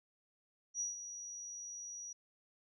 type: tone with ADSR envelope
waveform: sine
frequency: 5800 Hz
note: F#8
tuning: 35 cents flat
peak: -34 dBFS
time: 0.74-2.13 s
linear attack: 62 ms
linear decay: 150 ms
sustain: -10 dB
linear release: 8 ms
effects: none